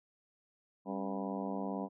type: harmonic tone with a mistuned harmonic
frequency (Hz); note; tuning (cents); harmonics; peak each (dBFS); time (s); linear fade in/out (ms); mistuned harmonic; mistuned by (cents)
98; G2; 0; 2 / 3 / 4 / 5 / 6 / 7 / 8 / 9 / 10; -39 / -41 / -46 / -45 / -46 / -45 / -47 / -50 / -47; 0.85-1.89; 50; 3; -110
effects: none